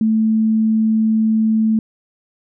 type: tone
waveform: sine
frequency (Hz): 220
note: A3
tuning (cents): 0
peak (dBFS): -12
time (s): 0.01-1.79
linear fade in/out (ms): 2
effects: none